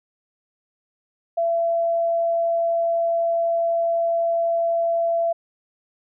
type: tone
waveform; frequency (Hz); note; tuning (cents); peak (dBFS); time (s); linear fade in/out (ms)
sine; 673; E5; +36; -18; 1.37-5.33; 10
effects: none